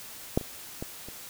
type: clicks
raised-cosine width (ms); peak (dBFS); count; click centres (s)
2; -9 / -26 / -20 / -28; 4; 0.375 / 0.412 / 0.825 / 1.086
effects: white hiss -44 dBFS RMS until 1.29 s